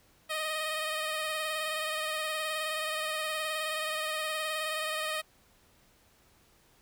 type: tone with vibrato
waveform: 10% pulse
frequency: 622.3 Hz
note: D#5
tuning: in tune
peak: -23 dBFS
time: 0.29-5.22 s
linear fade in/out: 20 ms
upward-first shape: sine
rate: 19 Hz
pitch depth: 29 cents each way
effects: pink hiss -64 dBFS RMS until 6.81 s